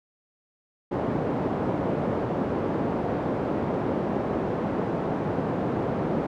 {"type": "band-pass noise", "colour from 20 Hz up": "pink", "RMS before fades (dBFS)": -27, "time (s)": [0.91, 6.27], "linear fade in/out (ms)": 10, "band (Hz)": [170, 680], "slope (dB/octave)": 12, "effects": []}